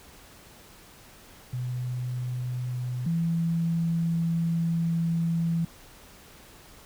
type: tone pair in turn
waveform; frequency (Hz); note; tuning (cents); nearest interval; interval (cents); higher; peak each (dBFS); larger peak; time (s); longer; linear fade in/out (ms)
sine; 124.9 / 166.7; B2 / E3; +20 / +20; perfect fourth; 500; second; -28 / -23; second; 1.53-3.06 / 3.06-5.65; second; 5
effects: pink hiss -51 dBFS RMS until 6.85 s